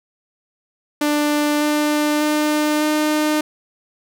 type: tone with pitch steps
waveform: sawtooth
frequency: 296 / 298.7 / 301.5 / 304.3 Hz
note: D4 / D4 / D4 / D#4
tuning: +14 / +29 / +46 / -38 cents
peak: -12 dBFS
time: 1.01-3.41 s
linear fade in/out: 5 ms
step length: 600 ms
effects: none